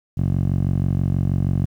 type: tone with band-pass filter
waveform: 10% pulse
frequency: 46.25 Hz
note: F#1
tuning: in tune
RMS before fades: -20 dBFS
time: 0.17-1.66 s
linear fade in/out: 10 ms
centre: 120 Hz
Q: 1.5
effects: 9-bit